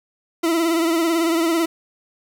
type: tone with vibrato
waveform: 40% pulse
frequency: 331.4 Hz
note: E4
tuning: 9 cents sharp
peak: -16 dBFS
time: 0.43-1.66 s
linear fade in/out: 10 ms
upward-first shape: triangle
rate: 18 Hz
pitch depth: 69 cents each way
effects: 7-bit